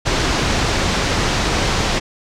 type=low-pass noise; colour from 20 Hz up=pink; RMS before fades=-18 dBFS; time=0.05-2 s; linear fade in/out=20 ms; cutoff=6600 Hz; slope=24 dB/octave; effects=none